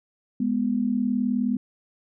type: tone pair together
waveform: sine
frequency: 207.6 / 246.9 Hz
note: G#3 / B3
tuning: 0 / 0 cents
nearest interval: minor third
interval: 300 cents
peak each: -25 / -23 dBFS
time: 0.4-1.57 s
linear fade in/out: 5 ms
effects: none